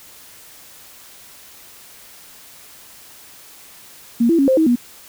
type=tone with pitch steps; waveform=sine; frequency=234.6 / 334 / 275.2 / 524 / 319 / 241.8 Hz; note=A#3 / E4 / C#4 / C5 / D#4 / B3; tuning=+11 / +23 / -12 / +2 / +43 / -36 cents; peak=-11 dBFS; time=4.2-4.758 s; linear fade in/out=10 ms; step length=93 ms; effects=white hiss -43 dBFS RMS until 5.08 s